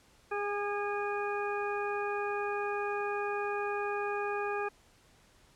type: harmonic tone with a mistuned harmonic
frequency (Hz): 410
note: G#4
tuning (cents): -22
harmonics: 1 / 2 / 3 / 4 / 6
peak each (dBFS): -34 / -37 / -39 / -40 / -42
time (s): 0.31-4.69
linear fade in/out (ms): 10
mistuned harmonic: 3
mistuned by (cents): -20
effects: pink hiss -63 dBFS RMS until 5.55 s + low-pass 10000 Hz 12 dB/octave